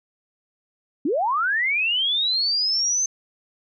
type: linear sweep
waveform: sine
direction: up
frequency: 248.4 to 6272 Hz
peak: -19 dBFS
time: 1.05-3.06 s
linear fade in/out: 5 ms
effects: none